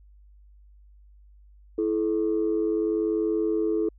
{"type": "tone pair together", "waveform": "sine", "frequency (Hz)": [329.6, 430.4], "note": ["E4", "A4"], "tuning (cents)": [0, -38], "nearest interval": "perfect fourth", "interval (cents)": 462, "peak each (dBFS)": -24, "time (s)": [1.78, 3.89], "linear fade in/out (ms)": 5, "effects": ["tanh soft clip ceiling -16 dBFS", "added 50 Hz sine -50 dBFS peak until 3.98 s"]}